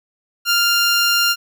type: tone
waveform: 15% pulse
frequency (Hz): 1396.9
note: F6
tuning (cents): 0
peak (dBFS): -7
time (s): 0.45-1.36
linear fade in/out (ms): 50
effects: none